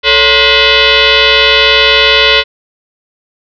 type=tone with frequency modulation; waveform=sine; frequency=440 Hz; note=A4; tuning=in tune; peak=-4 dBFS; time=0.03-2.44 s; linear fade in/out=50 ms; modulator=501 Hz; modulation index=7.3; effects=none